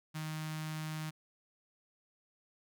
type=tone with notch filter; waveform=sawtooth; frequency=156 Hz; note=D#3; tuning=5 cents sharp; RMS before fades=-40 dBFS; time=0.14-1.11 s; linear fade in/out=20 ms; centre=450 Hz; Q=0.55; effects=none